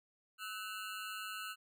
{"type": "ring-modulated tone", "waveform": "25% pulse", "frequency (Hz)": 1399, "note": "F6", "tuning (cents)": 3, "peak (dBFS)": -35, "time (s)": [0.38, 1.56], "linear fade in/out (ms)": 50, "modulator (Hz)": 101, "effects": []}